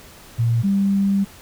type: tone pair in turn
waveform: sine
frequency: 116.54 / 197.53 Hz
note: A#2 / G3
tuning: 0 / +13 cents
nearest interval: major sixth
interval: 913 cents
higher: second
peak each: -15 dBFS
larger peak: neither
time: 0.38-0.63 / 0.63-1.25 s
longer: second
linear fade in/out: 20 ms
effects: pink hiss -44 dBFS RMS until 1.41 s